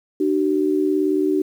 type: tone pair together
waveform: sine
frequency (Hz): 301.1 / 379.4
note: D4 / F#4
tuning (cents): +43 / +43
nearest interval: major third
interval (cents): 400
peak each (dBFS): -19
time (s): 0.2-1.42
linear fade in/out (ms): 5
effects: 8-bit